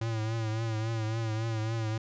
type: tone with vibrato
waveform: square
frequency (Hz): 111.6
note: A2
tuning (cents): +25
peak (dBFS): -30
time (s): 0.01-1.98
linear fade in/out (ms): 5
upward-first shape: triangle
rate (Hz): 3.6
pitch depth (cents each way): 62
effects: resampled to 16000 Hz